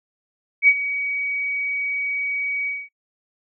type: tone with ADSR envelope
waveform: sine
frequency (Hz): 2262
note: C#7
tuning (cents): +34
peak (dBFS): -8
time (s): 0.62-2.89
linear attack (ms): 59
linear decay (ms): 54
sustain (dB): -14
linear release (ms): 220
effects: noise-tail reverb RT60 0.1 s tail -23 dB re dry